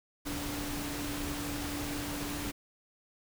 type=tone in noise; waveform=sine; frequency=290.2 Hz; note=D4; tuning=21 cents flat; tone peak=-38 dBFS; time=0.25-2.52 s; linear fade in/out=20 ms; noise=pink; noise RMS=-38 dBFS; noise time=0.25-2.52 s; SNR=-3 dB; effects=none